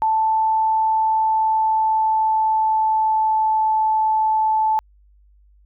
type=tone with pitch glide; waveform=sine; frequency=880 to 872.4 Hz; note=A5 to A5; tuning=0 to -15 cents; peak=-15 dBFS; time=0.02-4.79 s; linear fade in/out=0 ms; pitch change=-15 cents; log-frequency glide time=0.87-3.75 s; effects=added 50 Hz sine -50 dBFS peak until 5.65 s